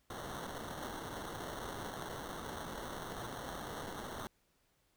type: noise with sample-and-hold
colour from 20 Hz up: violet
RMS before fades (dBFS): -44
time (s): 0.1-4.27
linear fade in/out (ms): 0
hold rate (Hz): 2450
effects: pink hiss -75 dBFS RMS until 4.96 s